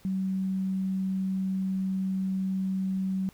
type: tone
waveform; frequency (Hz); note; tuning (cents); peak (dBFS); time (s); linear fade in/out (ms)
sine; 190; F#3; +46; -26; 0.05-3.29; 0
effects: pink hiss -58 dBFS RMS until 3.33 s